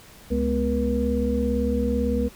sine tone cluster, 69.4 / 211.4 / 249.3 / 479.3 Hz, C#2 / G#3 / B3 / A#4, +3 / +31 / +16 / +48 cents, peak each -26 dBFS, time 0.3-2.29 s, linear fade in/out 20 ms, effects pink hiss -48 dBFS RMS until 2.35 s

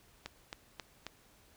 click train, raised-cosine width 0.2 ms, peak -23 dBFS, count 4, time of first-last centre 0.26-1.066 s, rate 3.72 Hz, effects pink hiss -64 dBFS RMS until 1.56 s

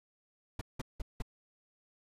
brown noise bursts, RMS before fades -35 dBFS, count 4, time 0.59-1.222 s, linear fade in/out 5 ms, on 23 ms, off 180 ms, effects resampled to 32000 Hz

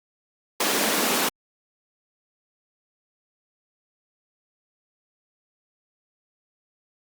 pink high-pass noise, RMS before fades -23 dBFS, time 0.6-1.29 s, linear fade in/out 5 ms, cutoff 200 Hz, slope 48 dB/octave, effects Opus 48 kbps

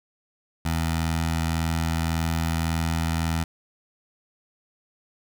15% pulse tone with notch filter, 81.8 Hz, E2, 13 cents flat, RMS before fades -25 dBFS, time 0.65-3.44 s, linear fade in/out 5 ms, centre 380 Hz, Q 0.9, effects none

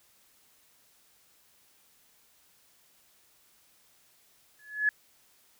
sine tone with exponential growth, 1703 Hz, G#6, 43 cents sharp, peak -19 dBFS, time 4.59-4.89 s, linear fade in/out 2 ms, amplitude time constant 65 ms, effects white hiss -64 dBFS RMS until 5.59 s

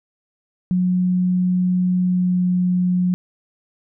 sine tone with pitch glide, 181.6 to 180.45 Hz, F#3 to F#3, -32 to -43 cents, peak -15 dBFS, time 0.71-3.14 s, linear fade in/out 0 ms, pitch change -11 cents, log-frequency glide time 2.02-2.41 s, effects none

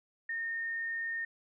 sine tone, 1832 Hz, A#6, 31 cents flat, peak -33 dBFS, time 0.29-1.25 s, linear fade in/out 5 ms, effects none

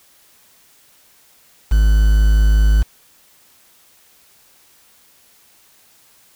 triangle tone with quantisation, 52.6 Hz, G#1, 23 cents sharp, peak -7 dBFS, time 1.71-2.83 s, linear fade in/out 10 ms, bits 5, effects white hiss -52 dBFS RMS until 6.35 s

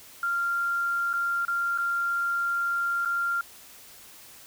sine tone with dropouts, 1389 Hz, F6, 10 cents flat, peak -24 dBFS, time 0.23-3.41 s, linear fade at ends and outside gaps 2 ms, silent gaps 1.131-1.137 / 1.451-1.481 / 1.777-1.784 / 3.05-3.057 s, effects white hiss -49 dBFS RMS until 4.46 s

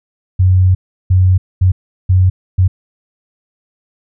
sine tone bursts at uneven times, 92.5 Hz, F#2, in tune, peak -6 dBFS, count 5, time 0.39-0.75 / 1.1-1.38 / 1.61-1.72 / 2.09-2.3 / 2.58-2.68 s, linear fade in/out 10 ms, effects none

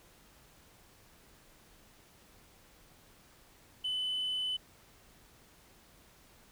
sine tone, 3014 Hz, F#7, 31 cents sharp, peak -30 dBFS, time 3.84-4.57 s, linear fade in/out 10 ms, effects tanh soft clip ceiling -29 dBFS + pink hiss -61 dBFS RMS until 6.51 s

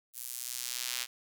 square tone with high-pass filter sweep, 61.74 Hz, B1, in tune, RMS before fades -38 dBFS, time 0.13-1.07 s, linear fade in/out 50 ms, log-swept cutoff 11000 to 2900 Hz, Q 0.78, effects none

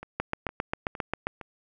two click trains, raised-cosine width 0.5 ms, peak -12 / -24 dBFS, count 9 / 4, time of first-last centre 0.2-1.27 / 0.03-1.412 s, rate 7.48 / 2.17 Hz, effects none

